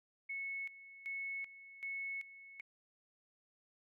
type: tone with tremolo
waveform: sine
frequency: 2200 Hz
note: C#7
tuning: 14 cents flat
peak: -39 dBFS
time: 0.29-2.61 s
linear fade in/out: 10 ms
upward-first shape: square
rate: 1.3 Hz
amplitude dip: 80%
effects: none